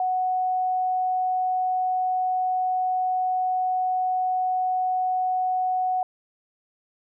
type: tone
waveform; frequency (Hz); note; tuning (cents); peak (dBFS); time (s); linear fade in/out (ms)
sine; 740; F#5; 0; -21; 0-6.03; 2
effects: none